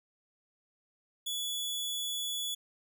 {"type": "tone", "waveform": "sawtooth", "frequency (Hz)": 3420, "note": "A7", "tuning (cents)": -50, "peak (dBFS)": -30, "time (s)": [1.26, 2.55], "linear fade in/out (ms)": 10, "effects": []}